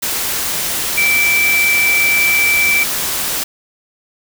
sine tone in noise, 2327 Hz, D7, 17 cents flat, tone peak -11 dBFS, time 0.97-2.84 s, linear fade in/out 10 ms, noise white, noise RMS -19 dBFS, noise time 0.02-3.44 s, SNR +5 dB, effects none

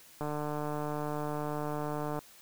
click train, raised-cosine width 1 ms, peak -22 dBFS, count 296, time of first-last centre 0.21-2.19 s, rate 149 Hz, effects white hiss -56 dBFS RMS until 2.41 s

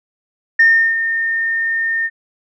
sine tone with ADSR envelope, 1821 Hz, A#6, 41 cents flat, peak -5 dBFS, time 0.59-2.1 s, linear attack 8 ms, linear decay 350 ms, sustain -10 dB, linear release 46 ms, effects tanh soft clip ceiling -2 dBFS

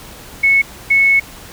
sine tone pair in turn, 2201 / 2201 Hz, C#7 / C#7, -13 / -13 cents, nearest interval unison, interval 0 cents, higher neither, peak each -8 dBFS, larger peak neither, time 0.43-0.62 / 0.9-1.2 s, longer second, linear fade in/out 10 ms, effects pink hiss -36 dBFS RMS until 1.52 s

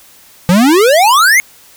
square exponential sweep, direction up, 167.9 to 2217 Hz, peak -6 dBFS, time 0.49-1.4 s, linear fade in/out 0 ms, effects white hiss -42 dBFS RMS until 1.76 s

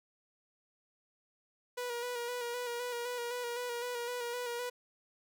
sawtooth tone with vibrato, 483.8 Hz, B4, 36 cents flat, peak -32 dBFS, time 1.77-4.7 s, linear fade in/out 10 ms, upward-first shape square, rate 3.9 Hz, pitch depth 29 cents each way, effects none

